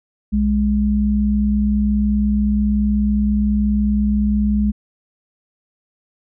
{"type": "tone pair together", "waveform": "sine", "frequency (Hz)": [62.27, 208], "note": ["B1", "G#3"], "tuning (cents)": [15, 3], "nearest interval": "octave + major sixth", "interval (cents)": 2088, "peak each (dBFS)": [-19, -15], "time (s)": [0.32, 4.72], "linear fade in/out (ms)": 20, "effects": []}